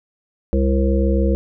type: harmonic tone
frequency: 67 Hz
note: C2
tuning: 42 cents sharp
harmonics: 1 / 3 / 5 / 7 / 8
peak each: -16 / -21 / -23 / -24 / -25 dBFS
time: 0.53-1.35 s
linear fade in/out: 0 ms
effects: none